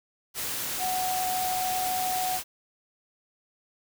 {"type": "tone in noise", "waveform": "sine", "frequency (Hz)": 740, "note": "F#5", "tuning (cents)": 0, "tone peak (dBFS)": -27, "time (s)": [0.78, 2.4], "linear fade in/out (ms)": 50, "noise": "white", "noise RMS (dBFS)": -32, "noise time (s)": [0.34, 2.44], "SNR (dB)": 2, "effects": []}